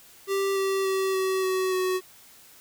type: tone with pitch steps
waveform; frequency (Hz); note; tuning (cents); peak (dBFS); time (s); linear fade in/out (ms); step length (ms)
square; 392 / 387.7 / 383.5 / 379.3 / 375.2 / 371.1; G4 / G4 / G4 / F#4 / F#4 / F#4; 0 / -19 / -38 / +43 / +24 / +5; -24; 0.27-2.01; 50; 290
effects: white hiss -52 dBFS RMS until 2.6 s